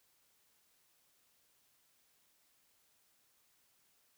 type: silence
effects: white hiss -73 dBFS RMS until 4.17 s